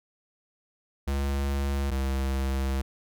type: tone pair in turn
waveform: square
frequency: 69.4 / 67.04 Hz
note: C#2 / C2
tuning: +3 / +43 cents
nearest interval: minor second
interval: 60 cents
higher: first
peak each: -26 / -26 dBFS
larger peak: neither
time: 1.07-1.91 / 1.91-2.82 s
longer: second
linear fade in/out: 10 ms
effects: none